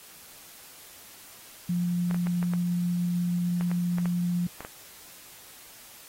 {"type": "tone", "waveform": "sine", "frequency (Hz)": 175.6, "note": "F3", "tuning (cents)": 10, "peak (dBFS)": -24, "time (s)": [1.69, 4.47], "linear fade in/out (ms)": 5}
{"type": "clicks", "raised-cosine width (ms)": 0.5, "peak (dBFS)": -23, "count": 11, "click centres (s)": [2.111, 2.145, 2.27, 2.428, 2.536, 3.61, 3.715, 3.984, 4.057, 4.606, 4.649]}
{"effects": ["white hiss -49 dBFS RMS until 6.08 s", "AAC 48 kbps"]}